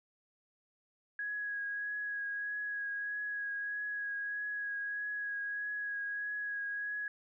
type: tone with vibrato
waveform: sine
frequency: 1661.2 Hz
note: G#6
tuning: in tune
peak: -35 dBFS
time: 1.19-7.08 s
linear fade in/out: 2 ms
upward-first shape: triangle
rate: 1.6 Hz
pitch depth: 19 cents each way
effects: none